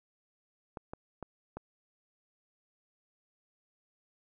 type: clicks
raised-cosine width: 1 ms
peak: -26 dBFS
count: 4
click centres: 0.772 / 0.935 / 1.227 / 1.57 s
effects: none